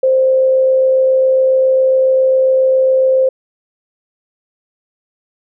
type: tone with amplitude modulation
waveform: sine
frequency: 523.3 Hz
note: C5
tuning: in tune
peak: -7 dBFS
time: 0.03-3.29 s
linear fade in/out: 5 ms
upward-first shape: sine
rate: 67.3 Hz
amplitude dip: 25%
effects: none